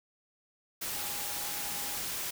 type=tone in noise; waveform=sine; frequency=817 Hz; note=G#5; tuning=29 cents flat; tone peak=-47 dBFS; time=0.93-1.98 s; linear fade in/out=10 ms; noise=white; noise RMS=-36 dBFS; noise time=0.81-2.31 s; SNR=-14 dB; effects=none